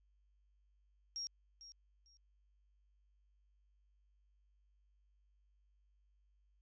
sine tone with echo, 5588 Hz, F8, in tune, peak -40 dBFS, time 1.16-1.27 s, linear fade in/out 0 ms, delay 450 ms, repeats 2, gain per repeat -13 dB, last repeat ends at 2.17 s, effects added 50 Hz sine -70 dBFS peak until 6.61 s + resampled to 16000 Hz

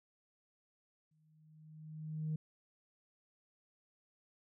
sine tone with exponential growth, 155.56 Hz, D#3, in tune, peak -32 dBFS, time 1.11-2.36 s, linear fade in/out 5 ms, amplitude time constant 270 ms, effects tanh soft clip ceiling -31 dBFS

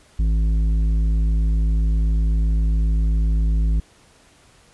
sine tone with tanh clipping, 53.8 Hz, A1, 38 cents flat, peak -17 dBFS, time 0.19-3.8 s, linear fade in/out 5 ms, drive 9 dB, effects pink hiss -53 dBFS RMS until 4.73 s + resampled to 24000 Hz

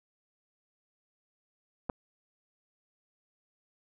clicks, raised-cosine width 1 ms, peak -27 / -17 dBFS, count 2, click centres 1.894 / 1.898 s, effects none

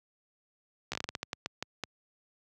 slowing click train, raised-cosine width 0.2 ms, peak -16 dBFS, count 13, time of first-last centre 0.92-1.837 s, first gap 14 ms, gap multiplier 1.28, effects high-pass 80 Hz 12 dB/octave

